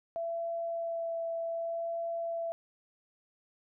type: tone with vibrato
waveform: sine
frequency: 669 Hz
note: E5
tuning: 25 cents sharp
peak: -32 dBFS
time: 0.16-2.52 s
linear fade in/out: 0 ms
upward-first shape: sine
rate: 0.66 Hz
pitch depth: 10 cents each way
effects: none